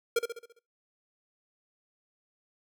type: tone with echo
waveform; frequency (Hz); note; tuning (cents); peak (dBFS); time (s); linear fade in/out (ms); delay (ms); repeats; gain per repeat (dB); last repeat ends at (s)
square; 466.2; A#4; 0; -23; 0.16-0.19; 5; 67; 6; -6; 0.592
effects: noise-tail reverb RT60 0.3 s tail -23 dB re dry